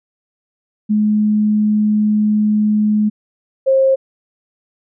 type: tone pair in turn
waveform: sine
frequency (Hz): 211.7 / 533.5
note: G#3 / C5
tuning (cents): +33 / +34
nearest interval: octave + major third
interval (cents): 1601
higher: second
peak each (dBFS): -11 / -9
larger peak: second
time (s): 0.89-3.1 / 3.66-3.96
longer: first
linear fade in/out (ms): 20
effects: none